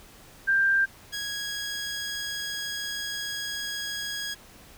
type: tone pair in turn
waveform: sine / 15% pulse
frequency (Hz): 1584 / 1654.4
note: G6 / G#6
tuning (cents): +18 / -7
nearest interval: minor second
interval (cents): 75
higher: second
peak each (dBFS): -19 / -24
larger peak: first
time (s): 0.47-0.86 / 1.12-4.35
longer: second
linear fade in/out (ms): 20
effects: pink hiss -51 dBFS RMS until 4.77 s